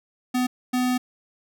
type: tone bursts at uneven times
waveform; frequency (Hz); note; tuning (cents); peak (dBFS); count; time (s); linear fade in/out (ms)
square; 250.9; B3; +28; -21; 2; 0.34-0.47 / 0.73-0.98; 10
effects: none